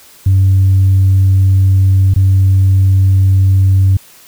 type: tone with dropouts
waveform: sine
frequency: 95.7 Hz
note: G2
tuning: 41 cents flat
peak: -4 dBFS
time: 0.26-3.97 s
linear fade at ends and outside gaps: 5 ms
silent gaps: 2.139-2.16 s
effects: tanh soft clip ceiling -3 dBFS + white hiss -41 dBFS RMS until 4.27 s